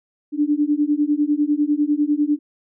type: beating tone pair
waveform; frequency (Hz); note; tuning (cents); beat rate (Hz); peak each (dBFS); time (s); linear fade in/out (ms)
sine; 290 / 300; D4 / D4; -22 / +37; 10; -19; 0.32-2.39; 50
effects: none